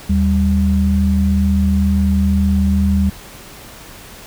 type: tone pair together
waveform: sine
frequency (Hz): 77.87 / 196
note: D#2 / G3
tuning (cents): +2 / 0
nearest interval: octave + major third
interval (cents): 1598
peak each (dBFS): -14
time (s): 0.09-3.1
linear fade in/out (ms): 10
effects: pink hiss -37 dBFS RMS until 4.26 s